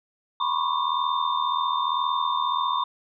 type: tone cluster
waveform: sine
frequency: 964 / 1006 / 1087 / 1162 / 3614 Hz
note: B5 / B5 / C#6 / D6 / A7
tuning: -42 / +32 / -34 / -19 / +46 cents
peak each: -30 / -27 / -26 / -32 / -32 dBFS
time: 0.4-2.84 s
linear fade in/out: 5 ms
effects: none